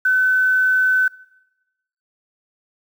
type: tone with quantisation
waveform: sine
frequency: 1515 Hz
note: F#6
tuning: 40 cents sharp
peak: -13 dBFS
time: 0.05-1.08 s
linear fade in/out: 5 ms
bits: 7
effects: noise-tail reverb RT60 1.0 s tail -22 dB re dry